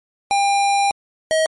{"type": "tone pair in turn", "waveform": "square", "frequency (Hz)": [800, 635], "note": ["G5", "D#5"], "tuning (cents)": [35, 35], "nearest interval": "major third", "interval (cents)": 400, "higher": "first", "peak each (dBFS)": -15, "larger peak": "neither", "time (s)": [[0.31, 0.91], [1.31, 1.46]], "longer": "first", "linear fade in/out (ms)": 0, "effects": ["MP3 48 kbps"]}